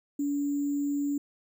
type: tone with sample-and-hold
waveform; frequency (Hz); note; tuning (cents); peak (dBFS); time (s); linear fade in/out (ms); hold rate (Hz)
sine; 285.7; D4; -48; -26; 0.19-1.18; 5; 7350
effects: none